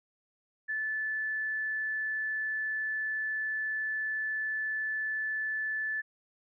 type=tone; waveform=sine; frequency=1743 Hz; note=A6; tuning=17 cents flat; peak=-30 dBFS; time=0.68-6.02 s; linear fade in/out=20 ms; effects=none